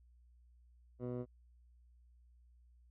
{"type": "tone with low-pass filter", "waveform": "15% pulse", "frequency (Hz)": 123.47, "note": "B2", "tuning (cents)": 0, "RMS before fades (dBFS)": -41, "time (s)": [0.99, 1.26], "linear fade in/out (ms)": 50, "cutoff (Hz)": 620, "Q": 1.1, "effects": ["added 60 Hz sine -62 dBFS peak until 2.9 s"]}